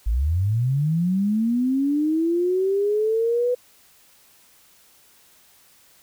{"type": "linear sweep", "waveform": "sine", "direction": "up", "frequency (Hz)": [49, 498.3], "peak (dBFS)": -18, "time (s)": [0.06, 3.55], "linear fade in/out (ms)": 10, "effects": ["white hiss -55 dBFS RMS until 6.02 s"]}